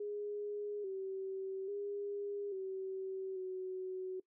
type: tone with pitch steps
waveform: sine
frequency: 413.4 / 383.8 / 405.6 / 381.3 / 372.9 Hz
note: G#4 / G4 / G#4 / G4 / F#4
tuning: -8 / -37 / -41 / -48 / +14 cents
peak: -38 dBFS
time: 0-4.2 s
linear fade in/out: 5 ms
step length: 840 ms
effects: noise-tail reverb RT60 0.1 s tail -20 dB re dry